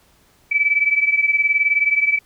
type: beating tone pair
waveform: sine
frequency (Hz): 2300 / 2319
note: D7 / D7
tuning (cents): -37 / -22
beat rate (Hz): 19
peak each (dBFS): -16 / -19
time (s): 0.51-2.19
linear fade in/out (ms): 10
effects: pink hiss -56 dBFS RMS until 2.25 s